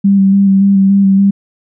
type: tone with vibrato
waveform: sine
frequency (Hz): 196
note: G3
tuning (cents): 0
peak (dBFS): -5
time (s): 0.04-1.31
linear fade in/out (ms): 10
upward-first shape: square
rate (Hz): 3.5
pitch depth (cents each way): 18
effects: none